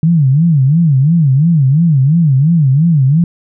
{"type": "tone with vibrato", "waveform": "sine", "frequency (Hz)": 149.8, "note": "D3", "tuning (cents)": 35, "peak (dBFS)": -6, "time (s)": [0.03, 3.24], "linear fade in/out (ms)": 2, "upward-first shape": "sine", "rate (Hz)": 2.9, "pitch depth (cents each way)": 240, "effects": []}